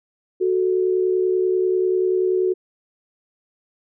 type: tone pair together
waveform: sine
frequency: 370 / 440.3 Hz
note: F#4 / A4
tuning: 0 / +1 cents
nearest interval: minor third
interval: 301 cents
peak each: -17 / -24 dBFS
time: 0.4-2.54 s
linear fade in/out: 20 ms
effects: none